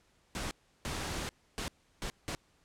pink noise bursts at uneven times, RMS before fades -37 dBFS, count 5, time 0.35-0.51 / 0.85-1.29 / 1.58-1.68 / 2.02-2.1 / 2.28-2.35 s, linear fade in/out 0 ms, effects pink hiss -69 dBFS RMS until 2.64 s + low-pass 9000 Hz 12 dB/octave

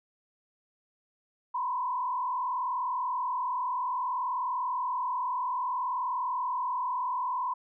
sine tone with frequency modulation, 1002 Hz, B5, 25 cents sharp, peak -28 dBFS, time 1.54-7.54 s, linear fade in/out 10 ms, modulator 40.6 Hz, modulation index 1.2, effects none

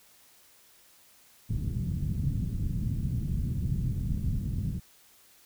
white low-pass noise, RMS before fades -30 dBFS, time 1.49-4.8 s, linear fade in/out 20 ms, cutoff 170 Hz, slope 24 dB/octave, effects white hiss -59 dBFS RMS until 5.45 s

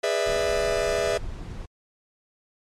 45% pulse chord, E dominant seventh, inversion first, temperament just, 412 / 494.4 / 593.3 / 659.3 Hz, G#4 / B4 / D5 / E5, -14 / +2 / +18 / 0 cents, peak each -28 / -29 / -28 / -26 dBFS, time 0.03-1.18 s, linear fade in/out 10 ms
brown noise, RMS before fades -35 dBFS, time 0.26-1.66 s, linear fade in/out 10 ms
effects low-pass 8000 Hz 12 dB/octave + MP3 64 kbps

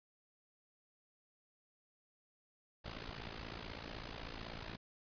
pink noise with amplitude modulation, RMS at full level -43 dBFS, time 2.84-4.77 s, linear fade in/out 20 ms, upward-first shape sine, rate 56.1 Hz, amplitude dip 80%, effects resampled to 11025 Hz

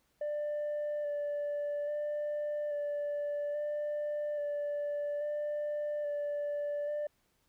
sine tone with vibrato, 588 Hz, D5, 2 cents sharp, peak -30 dBFS, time 0.21-7.07 s, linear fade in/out 5 ms, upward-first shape square, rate 0.6 Hz, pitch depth 14 cents each way, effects tanh soft clip ceiling -31 dBFS + pink hiss -74 dBFS RMS until 7.48 s

